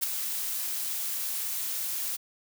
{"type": "noise with ADSR envelope", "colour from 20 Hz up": "blue", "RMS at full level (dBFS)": -25, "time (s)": [0.01, 2.17], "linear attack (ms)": 24, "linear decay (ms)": 10, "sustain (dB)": -7, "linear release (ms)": 17, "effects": []}